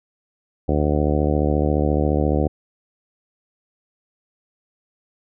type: harmonic tone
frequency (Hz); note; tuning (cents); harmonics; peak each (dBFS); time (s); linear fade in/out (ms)
74.4; D2; +23; 1 / 2 / 3 / 4 / 5 / 6 / 7 / 8 / 9 / 10; -21 / -24 / -26 / -24 / -27 / -27 / -26 / -31 / -34 / -31; 0.68-2.48; 10
effects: none